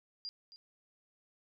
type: tone with echo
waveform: sine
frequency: 4800 Hz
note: D8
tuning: 37 cents sharp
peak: -39 dBFS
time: 0.25-0.29 s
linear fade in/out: 0 ms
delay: 270 ms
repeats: 1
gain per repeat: -13 dB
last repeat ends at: 0.56 s
effects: none